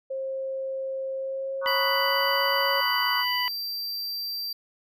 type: tone with pitch glide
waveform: sine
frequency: 533 to 551.5 Hz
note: C5 to C#5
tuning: +32 to -9 cents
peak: -28 dBFS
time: 0.1-2.81 s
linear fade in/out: 10 ms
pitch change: +59 cents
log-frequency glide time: 1.15-2.32 s
type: chord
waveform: sine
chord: D# minor seventh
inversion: second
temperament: equal with one note detuned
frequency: 944.3 / 1108.7 / 1244.5 / 1480 Hz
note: A#5 / C#6 / D#6 / F#6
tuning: +22 / 0 / 0 / 0 cents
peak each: -36 / -30 / -35 / -31 dBFS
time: 1.61-3.25 s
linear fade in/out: 50 ms
type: harmonic tone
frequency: 992 Hz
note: B5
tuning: 7 cents sharp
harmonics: 1 / 2 / 3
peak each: -29 / -29 / -29 dBFS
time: 1.66-3.48 s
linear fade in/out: 0 ms
type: tone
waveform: square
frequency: 4699 Hz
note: D8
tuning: in tune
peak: -30 dBFS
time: 1.67-4.53 s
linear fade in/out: 5 ms
effects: none